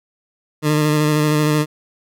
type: tone with vibrato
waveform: 20% pulse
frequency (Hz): 151.4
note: D#3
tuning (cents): -47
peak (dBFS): -9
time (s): 0.62-1.66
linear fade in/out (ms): 50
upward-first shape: square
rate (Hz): 13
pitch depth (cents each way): 17
effects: none